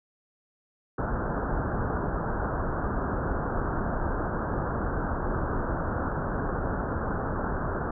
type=low-pass noise; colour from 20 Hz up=pink; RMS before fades=-29 dBFS; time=0.98-7.91 s; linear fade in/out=5 ms; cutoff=1600 Hz; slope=96 dB/octave; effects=none